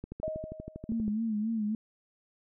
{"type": "click train", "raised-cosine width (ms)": 3, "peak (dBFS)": -26, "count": 14, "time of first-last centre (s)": [0.04, 1.08], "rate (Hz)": 12.5}
{"type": "tone with exponential decay", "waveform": "sine", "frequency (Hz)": 627, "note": "D#5", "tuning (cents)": 13, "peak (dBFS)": -29, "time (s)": [0.23, 1.06], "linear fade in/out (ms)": 1, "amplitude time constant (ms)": 180}
{"type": "tone with vibrato", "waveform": "sine", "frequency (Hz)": 218.5, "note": "A3", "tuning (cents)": -12, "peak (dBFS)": -28, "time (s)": [0.89, 1.75], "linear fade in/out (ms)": 2, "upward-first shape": "sine", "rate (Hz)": 3.6, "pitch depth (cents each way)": 82}
{"effects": []}